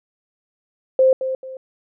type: tone with echo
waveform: sine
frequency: 523.3 Hz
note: C5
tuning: in tune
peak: -10 dBFS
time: 0.99-1.13 s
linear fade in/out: 2 ms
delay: 220 ms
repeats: 2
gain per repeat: -10 dB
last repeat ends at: 1.57 s
effects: none